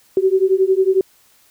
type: beating tone pair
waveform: sine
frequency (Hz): 375.1 / 386.1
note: F#4 / G4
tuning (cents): +24 / -26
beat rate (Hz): 11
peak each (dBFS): -15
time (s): 0.17-1.01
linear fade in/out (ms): 2
effects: white hiss -54 dBFS RMS until 1.5 s

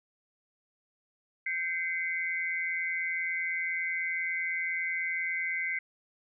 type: tone cluster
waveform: sine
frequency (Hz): 1565 / 2056 / 2226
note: G6 / C7 / C#7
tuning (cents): -3 / -31 / +7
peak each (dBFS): -38 / -31 / -36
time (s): 1.46-5.79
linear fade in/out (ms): 5
effects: none

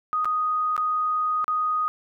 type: tone with dropouts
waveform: sine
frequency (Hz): 1244.5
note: D#6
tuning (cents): 0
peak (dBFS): -21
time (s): 0.13-1.88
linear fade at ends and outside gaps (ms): 0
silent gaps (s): 0.246-0.255 / 0.765-0.778 / 1.443-1.48
effects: none

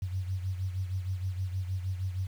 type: beating tone pair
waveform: sine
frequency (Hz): 92.5 / 98.9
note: F#2 / G2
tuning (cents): 0 / +16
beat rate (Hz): 6.4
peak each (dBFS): -31 / -38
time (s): 0.02-2.27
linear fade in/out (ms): 5
effects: 9-bit

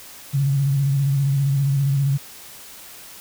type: tone with vibrato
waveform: sine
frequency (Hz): 138.59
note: C#3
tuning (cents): 0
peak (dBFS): -16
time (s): 0.33-2.18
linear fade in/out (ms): 20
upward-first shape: square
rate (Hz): 15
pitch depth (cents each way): 40
effects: white hiss -41 dBFS RMS until 3.2 s

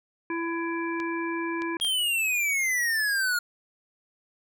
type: harmonic tone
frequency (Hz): 334.4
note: E4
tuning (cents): +25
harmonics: 1 / 3 / 5 / 7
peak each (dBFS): -29 / -34 / -36 / -37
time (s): 0.3-1.77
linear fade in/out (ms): 2
type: clicks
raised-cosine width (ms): 0.2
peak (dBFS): -22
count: 4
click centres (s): 1.001 / 1.62 / 1.8 / 1.848
type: exponential sweep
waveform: square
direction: down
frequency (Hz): 3262 to 1419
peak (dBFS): -24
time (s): 1.81-3.39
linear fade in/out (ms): 5
effects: none

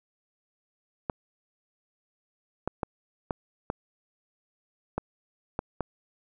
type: clicks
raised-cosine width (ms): 1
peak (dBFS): -14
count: 8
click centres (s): 1.098 / 2.676 / 2.832 / 3.308 / 3.701 / 4.98 / 5.591 / 5.807
effects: none

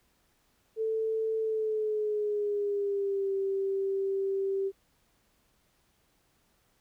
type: tone with pitch glide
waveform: sine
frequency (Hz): 442.5 to 389.7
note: A4 to G4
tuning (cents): +10 to -10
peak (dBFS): -27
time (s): 0.76-4.72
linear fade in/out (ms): 50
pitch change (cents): -220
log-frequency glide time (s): 1.39-3.33
effects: pink hiss -70 dBFS RMS until 6.8 s

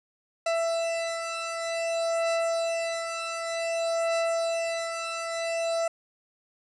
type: beating tone pair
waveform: 40% pulse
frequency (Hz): 665 / 665.54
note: E5 / E5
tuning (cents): +15 / +16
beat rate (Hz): 0.54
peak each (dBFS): -27 / -31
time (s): 0.46-5.88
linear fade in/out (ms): 5
effects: resampled to 22050 Hz + 9-bit

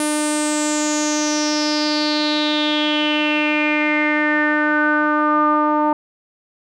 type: tone with low-pass filter sweep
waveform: sawtooth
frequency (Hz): 301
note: D4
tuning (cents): +43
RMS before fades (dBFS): -18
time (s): 0-5.93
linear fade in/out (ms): 2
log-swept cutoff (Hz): 9900 to 1000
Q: 6.9
effects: none

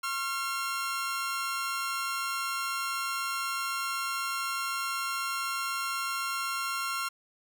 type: tone pair together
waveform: sawtooth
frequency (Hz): 1076.8 / 1374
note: C6 / F6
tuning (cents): +49 / -29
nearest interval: major third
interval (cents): 422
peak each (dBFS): -32 / -28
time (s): 0.03-7.09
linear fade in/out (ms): 10
effects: none

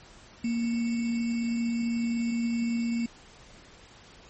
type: tone with sample-and-hold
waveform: sine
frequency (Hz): 233.1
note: A#3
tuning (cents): 0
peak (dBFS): -25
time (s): 0.44-3.06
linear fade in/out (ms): 5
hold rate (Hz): 2450
effects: pink hiss -52 dBFS RMS until 4.29 s + MP3 32 kbps

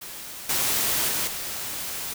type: noise with level steps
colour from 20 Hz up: white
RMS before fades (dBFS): -38 / -24 / -26 / -32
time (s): 0.01-2.14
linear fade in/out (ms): 10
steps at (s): 0.49 / 1.08 / 1.27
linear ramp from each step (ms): 5
effects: none

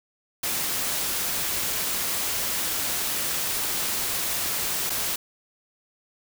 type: noise with dropouts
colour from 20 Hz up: white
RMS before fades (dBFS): -27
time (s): 0.43-5.16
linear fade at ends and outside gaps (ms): 5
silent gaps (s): 4.897-4.901
effects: none

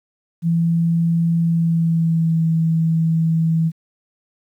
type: tone with pitch glide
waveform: sine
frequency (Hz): 167.2 to 162.72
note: E3 to E3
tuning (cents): +25 to -22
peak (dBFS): -14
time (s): 0.42-3.72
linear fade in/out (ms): 50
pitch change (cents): -47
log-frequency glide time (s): 1.39-2.45
effects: 9-bit

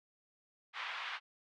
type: band-pass noise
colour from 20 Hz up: pink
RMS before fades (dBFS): -42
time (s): 0.73-1.2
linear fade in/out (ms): 50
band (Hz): 980 to 3400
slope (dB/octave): 24
effects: none

